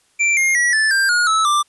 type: tone with pitch steps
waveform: square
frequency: 2349 / 2129 / 1930.2 / 1749.6 / 1586 / 1437.7 / 1303.2 / 1181.3 Hz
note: D7 / C7 / B6 / A6 / G6 / F6 / E6 / D6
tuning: 0 / +30 / -40 / -10 / +20 / +50 / -20 / +10 cents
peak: -14 dBFS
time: 0.19-1.63 s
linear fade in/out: 20 ms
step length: 180 ms
effects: white hiss -59 dBFS RMS until 1.68 s + resampled to 24000 Hz